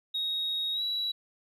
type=tone with pitch glide; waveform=sine; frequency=3766 to 3912 Hz; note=A#7 to B7; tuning=+17 to -17 cents; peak=-27 dBFS; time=0.14-1.12 s; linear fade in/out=10 ms; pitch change=+66 cents; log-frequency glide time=0.73-0.82 s; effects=tanh soft clip ceiling -25 dBFS + 11-bit